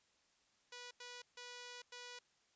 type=tone bursts at uneven times; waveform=5% pulse; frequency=489.1 Hz; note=B4; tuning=17 cents flat; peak=-38 dBFS; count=4; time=0.72-0.91 / 1-1.22 / 1.37-1.82 / 1.92-2.19 s; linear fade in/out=5 ms; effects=white hiss -75 dBFS RMS until 2.55 s + resampled to 16000 Hz